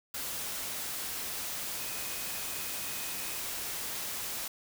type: tone in noise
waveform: sine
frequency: 2512 Hz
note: D#7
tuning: 16 cents sharp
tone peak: -48 dBFS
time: 1.8-3.4 s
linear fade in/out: 5 ms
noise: white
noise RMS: -37 dBFS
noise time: 0.14-4.48 s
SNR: -14 dB
effects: none